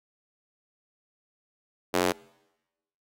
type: tone with high-pass filter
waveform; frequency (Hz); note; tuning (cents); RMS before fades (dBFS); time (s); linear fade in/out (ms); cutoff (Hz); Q
square; 45.08; F#1; -44; -25; 1.93-2.13; 20; 380; 1.1
effects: noise-tail reverb RT60 1.0 s tail -25 dB re dry + AAC 48 kbps